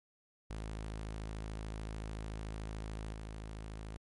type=tone with level steps; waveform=sawtooth; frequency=53.6 Hz; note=A1; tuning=45 cents flat; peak=-36 / -39 dBFS; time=0.5-3.97 s; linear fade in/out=5 ms; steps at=3.13 s; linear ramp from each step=10 ms; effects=MP3 48 kbps